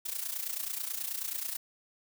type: noise with amplitude modulation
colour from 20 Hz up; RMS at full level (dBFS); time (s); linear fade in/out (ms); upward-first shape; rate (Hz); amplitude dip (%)
blue; -33; 0.05-1.57; 10; sine; 29.3; 75
effects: none